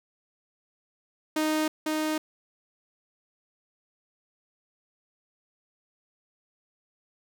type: tone with echo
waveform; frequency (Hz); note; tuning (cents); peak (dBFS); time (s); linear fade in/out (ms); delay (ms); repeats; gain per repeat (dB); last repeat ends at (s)
sawtooth; 310; D#4; -6; -20; 1.36-1.68; 5; 500; 1; -2; 2.18
effects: none